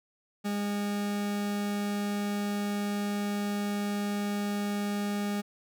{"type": "tone", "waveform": "40% pulse", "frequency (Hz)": 204.5, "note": "G#3", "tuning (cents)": -26, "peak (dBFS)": -28, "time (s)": [0.44, 5.42], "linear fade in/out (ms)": 20, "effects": []}